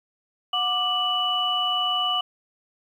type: tone cluster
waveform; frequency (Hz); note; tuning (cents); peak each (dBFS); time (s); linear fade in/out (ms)
sine; 731 / 1180 / 2959; F#5 / D6 / F#7; -21 / +8 / -1; -29 / -27 / -23; 0.53-2.21; 5
effects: 9-bit